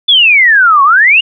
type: exponential two-way sweep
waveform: sine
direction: down then up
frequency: 3533 to 1077 to 2924 Hz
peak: -3 dBFS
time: 0.08-1.21 s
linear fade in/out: 10 ms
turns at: 0.83 s
effects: none